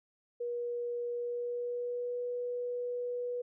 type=tone with pitch glide; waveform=sine; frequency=479.9 to 488.6 Hz; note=B4 to B4; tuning=-50 to -19 cents; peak=-33 dBFS; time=0.4-3.42 s; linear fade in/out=10 ms; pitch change=+31 cents; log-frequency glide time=1.12-2.2 s; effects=none